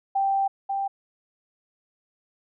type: tone pair in turn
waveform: sine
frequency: 784 / 787.7 Hz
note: G5 / G5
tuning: 0 / +8 cents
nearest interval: unison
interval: 8 cents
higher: second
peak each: -20 / -24 dBFS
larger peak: first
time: 0.15-0.48 / 0.69-0.88 s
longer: first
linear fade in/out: 10 ms
effects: none